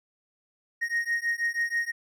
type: beating tone pair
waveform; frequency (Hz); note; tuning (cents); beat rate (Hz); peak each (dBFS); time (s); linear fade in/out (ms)
triangle; 1864 / 1870.2; A#6 / A#6; -1 / +5; 6.2; -27; 0.81-1.92; 20
effects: none

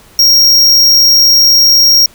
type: tone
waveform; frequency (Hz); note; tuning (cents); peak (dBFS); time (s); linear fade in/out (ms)
square; 5588; F8; 0; -4; 0.19-2.06; 2
effects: pink hiss -41 dBFS RMS until 2.14 s

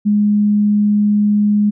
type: tone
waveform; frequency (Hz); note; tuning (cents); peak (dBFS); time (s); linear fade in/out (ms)
sine; 207.7; G#3; 0; -10; 0.05-1.71; 20
effects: none

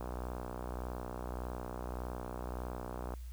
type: click train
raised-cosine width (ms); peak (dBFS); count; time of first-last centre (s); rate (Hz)
1; -27; 194; 0.01-3.138; 61.7
effects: added 60 Hz sine -42 dBFS peak until 3.32 s + white hiss -63 dBFS RMS until 3.32 s

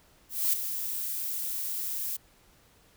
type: noise with ADSR envelope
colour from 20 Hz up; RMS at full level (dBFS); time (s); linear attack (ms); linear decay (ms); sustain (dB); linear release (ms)
violet; -24; 0.29-2.17; 240; 9; -9; 12
effects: pink hiss -61 dBFS RMS until 2.96 s

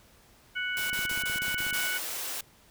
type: harmonic tone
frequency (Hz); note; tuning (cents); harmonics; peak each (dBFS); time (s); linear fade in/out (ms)
740; F#5; 0; 2 / 3 / 4; -31 / -35 / -37; 0.55-1.99; 20
type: noise bursts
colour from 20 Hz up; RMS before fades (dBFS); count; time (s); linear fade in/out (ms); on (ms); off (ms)
white; -36; 7; 0.77-1.872; 0; 130; 32
type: click train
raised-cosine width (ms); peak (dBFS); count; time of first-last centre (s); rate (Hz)
3; -30; 14; 0.93-1.728; 16.3
type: high-pass noise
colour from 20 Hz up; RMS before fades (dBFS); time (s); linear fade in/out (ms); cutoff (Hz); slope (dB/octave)
white; -35; 1.73-2.41; 5; 300; 24
effects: pink hiss -59 dBFS RMS until 2.7 s

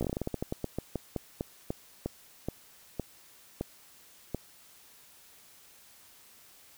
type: slowing click train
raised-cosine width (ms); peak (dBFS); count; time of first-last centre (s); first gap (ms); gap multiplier
2; -18; 23; 0.01-4.346; 16; 1.2
effects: white hiss -57 dBFS RMS until 6.77 s

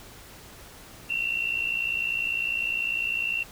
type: tone pair together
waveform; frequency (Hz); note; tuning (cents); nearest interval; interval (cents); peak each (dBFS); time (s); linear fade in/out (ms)
sine; 2695 / 2755; E7 / F7; +38 / -24; unison; 38; -28; 1.09-3.44; 20
effects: pink hiss -47 dBFS RMS until 3.51 s

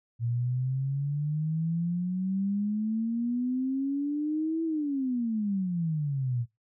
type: exponential two-way sweep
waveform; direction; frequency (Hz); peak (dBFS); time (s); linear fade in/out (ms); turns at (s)
sine; up then down; 115.9 to 329.6 to 115.9; -26; 0.19-6.46; 50; 4.64
effects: noise-tail reverb RT60 0.2 s tail -20 dB re dry

